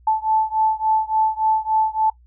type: beating tone pair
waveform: sine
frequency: 873 / 876.5 Hz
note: A5 / A5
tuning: -14 / -7 cents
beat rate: 3.5 Hz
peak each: -19 / -20 dBFS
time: 0.07-2.1 s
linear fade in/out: 5 ms
effects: noise-tail reverb RT60 0.1 s tail -19 dB re dry + added 60 Hz sine -48 dBFS peak until 2.26 s